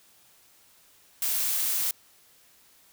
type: noise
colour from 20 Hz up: blue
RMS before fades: -27 dBFS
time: 1.22-1.91 s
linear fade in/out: 2 ms
effects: white hiss -59 dBFS RMS until 2.92 s

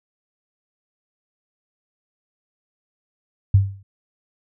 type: tone with exponential decay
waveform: sine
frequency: 98 Hz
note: G2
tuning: in tune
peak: -7 dBFS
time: 3.54-3.83 s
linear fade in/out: 5 ms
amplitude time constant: 61 ms
effects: none

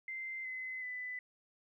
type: tone with pitch steps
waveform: sine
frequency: 2081 / 2039 / 1998.5 Hz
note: C7 / C7 / B6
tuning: -10 / -45 / +20 cents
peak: -39 dBFS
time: 0.08-1.19 s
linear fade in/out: 2 ms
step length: 370 ms
effects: 13-bit

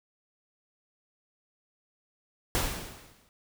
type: noise with exponential decay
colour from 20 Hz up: pink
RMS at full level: -26 dBFS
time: 2.55-3.29 s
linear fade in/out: 0 ms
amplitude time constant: 160 ms
effects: none

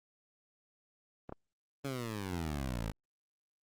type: clicks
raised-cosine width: 1 ms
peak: -27 dBFS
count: 2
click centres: 1.294 / 1.324 s
type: exponential sweep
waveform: 15% pulse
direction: down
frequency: 142.2 to 51.2 Hz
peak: -29 dBFS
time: 1.84-2.92 s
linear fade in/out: 10 ms
effects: Opus 24 kbps

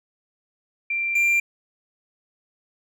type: tone pair in turn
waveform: sine / triangle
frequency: 2363 / 2375 Hz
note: D7 / D7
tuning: +10 / +19 cents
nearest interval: unison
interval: 9 cents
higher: second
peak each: -22 / -15 dBFS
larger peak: second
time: 0.9-1.15 / 1.15-1.4 s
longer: neither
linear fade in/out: 5 ms
effects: none

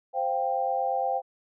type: chord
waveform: sine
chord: C suspended fourth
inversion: none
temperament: equal with one note detuned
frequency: 523.3 / 698.5 / 787.2 Hz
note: C5 / F5 / G5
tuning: 0 / 0 / +7 cents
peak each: -30 / -30 / -27 dBFS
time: 0.13-1.22 s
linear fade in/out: 50 ms
effects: none

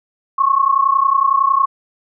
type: tone pair together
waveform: sine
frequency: 1077.8 / 1108.7 Hz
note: C#6 / C#6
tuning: -49 / 0 cents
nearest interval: unison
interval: 49 cents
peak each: -14 dBFS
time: 0.38-1.66 s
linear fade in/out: 10 ms
effects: none

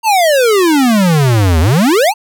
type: exponential two-way sweep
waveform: square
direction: down then up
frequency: 933 to 76.4 to 933 Hz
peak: -8 dBFS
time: 0.03-2.14 s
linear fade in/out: 50 ms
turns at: 1.6 s
effects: none

